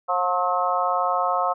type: harmonic tone with a mistuned harmonic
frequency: 179.1 Hz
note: F3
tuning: 44 cents sharp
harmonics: 3 / 4 / 5 / 6 / 7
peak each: -28 / -24 / -29 / -25 / -26 dBFS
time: 0.08-1.54 s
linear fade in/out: 20 ms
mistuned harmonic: 7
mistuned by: +43 cents
effects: none